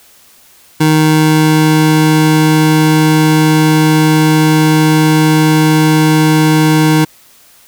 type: tone pair together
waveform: square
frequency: 155.56 / 311.1 Hz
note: D#3 / D#4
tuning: 0 / 0 cents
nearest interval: octave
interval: 1200 cents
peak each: -10 dBFS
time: 0.8-7.05 s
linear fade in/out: 10 ms
effects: white hiss -44 dBFS RMS until 7.67 s